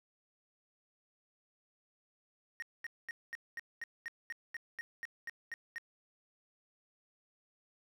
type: tone bursts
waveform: triangle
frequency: 1864.7 Hz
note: A#6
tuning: in tune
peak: -37 dBFS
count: 14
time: 2.6-5.782 s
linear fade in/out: 0 ms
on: 23 ms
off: 220 ms
effects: none